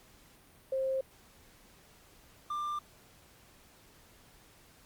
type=tone pair in turn; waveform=sine / triangle; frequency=530 / 1189.8 Hz; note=C5 / D6; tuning=+22 / +22 cents; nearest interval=octave + major second; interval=1400 cents; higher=second; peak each=-29 / -31 dBFS; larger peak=first; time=0.72-1.01 / 2.5-2.79 s; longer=neither; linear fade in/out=5 ms; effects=pink hiss -60 dBFS RMS until 4.85 s + Opus 48 kbps